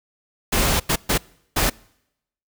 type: noise bursts at uneven times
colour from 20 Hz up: pink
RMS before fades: -19 dBFS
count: 4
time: 0.52-0.8 / 0.89-0.96 / 1.09-1.18 / 1.56-1.7 s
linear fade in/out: 10 ms
effects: noise-tail reverb RT60 0.8 s tail -25 dB re dry